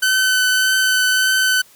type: tone with vibrato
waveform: sawtooth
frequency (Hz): 1518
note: F#6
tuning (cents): +44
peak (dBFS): -10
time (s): 0.02-1.62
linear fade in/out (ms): 10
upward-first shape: triangle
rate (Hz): 1.7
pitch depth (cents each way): 14
effects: white hiss -49 dBFS RMS until 1.75 s